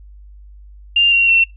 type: tone with pitch steps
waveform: sine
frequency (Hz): 2794 / 2752 / 2711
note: F7 / F7 / E7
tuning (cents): 0 / -26 / +48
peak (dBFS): -9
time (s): 0.96-1.44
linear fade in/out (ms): 5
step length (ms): 160
effects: noise-tail reverb RT60 0.2 s tail -21 dB re dry + added 50 Hz sine -37 dBFS peak until 1.56 s